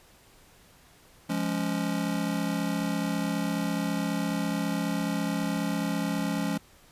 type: chord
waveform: square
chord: Db major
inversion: first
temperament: just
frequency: 173.24 / 207.9 / 277.2 Hz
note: F3 / Ab3 / Db4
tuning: -14 / +2 / 0 cents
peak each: -32 dBFS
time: 1.29-6.58 s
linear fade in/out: 10 ms
effects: pink hiss -57 dBFS RMS until 6.91 s + resampled to 32000 Hz